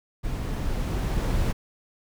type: noise with level ramp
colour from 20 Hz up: brown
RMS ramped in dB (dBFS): -30 to -23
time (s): 0.23-1.53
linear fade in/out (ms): 20
effects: none